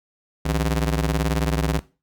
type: ring-modulated tone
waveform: sawtooth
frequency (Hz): 110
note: A2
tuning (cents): 0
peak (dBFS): -13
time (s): 0.45-1.8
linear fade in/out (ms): 10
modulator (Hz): 45.8
effects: noise-tail reverb RT60 0.3 s tail -18 dB re dry